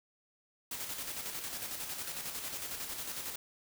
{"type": "noise with tremolo", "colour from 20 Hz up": "white", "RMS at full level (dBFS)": -39, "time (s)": [0.71, 3.36], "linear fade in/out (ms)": 5, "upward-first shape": "square", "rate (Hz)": 11, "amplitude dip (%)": 40, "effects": []}